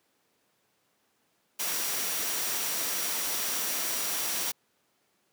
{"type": "tone in noise", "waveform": "sine", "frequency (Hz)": 5750, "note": "F8", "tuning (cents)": 50, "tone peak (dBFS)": -39, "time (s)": [1.59, 4.52], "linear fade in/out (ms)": 10, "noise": "white", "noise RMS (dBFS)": -31, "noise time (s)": [1.59, 4.52], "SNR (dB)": -11, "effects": ["pink hiss -71 dBFS RMS until 5.32 s", "high-pass 200 Hz 12 dB/octave"]}